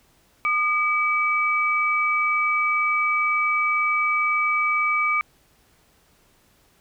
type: tone pair together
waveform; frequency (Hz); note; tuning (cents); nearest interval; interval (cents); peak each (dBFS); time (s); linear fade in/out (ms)
sine; 1218 / 2291; D#6 / D7; -37 / -44; major seventh; 1093; -22 / -21; 0.45-5.21; 0
effects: pink hiss -60 dBFS RMS until 6.8 s